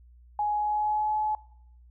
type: tone with pitch glide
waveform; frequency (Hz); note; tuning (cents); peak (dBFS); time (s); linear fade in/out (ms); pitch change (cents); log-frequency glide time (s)
sine; 836 to 854.1; G#5 to G#5; +11 to +48; -24; 0.39-1.35; 2; +37; 0.53-1.16
effects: noise-tail reverb RT60 0.7 s tail -21 dB re dry + added 60 Hz sine -51 dBFS peak until 1.9 s